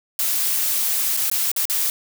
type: noise with dropouts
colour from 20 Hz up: blue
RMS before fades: -21 dBFS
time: 0.19-1.9 s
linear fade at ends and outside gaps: 1 ms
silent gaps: 1.167-1.172 / 1.299-1.314 / 1.516-1.563 / 1.654-1.698 s
effects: none